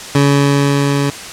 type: tone with level ramp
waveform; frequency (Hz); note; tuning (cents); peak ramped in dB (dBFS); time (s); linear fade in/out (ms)
20% pulse; 141.3; C#3; +34; -3 to -8; 0.15-1.1; 2
effects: white hiss -28 dBFS RMS until 1.32 s + low-pass 8000 Hz 12 dB/octave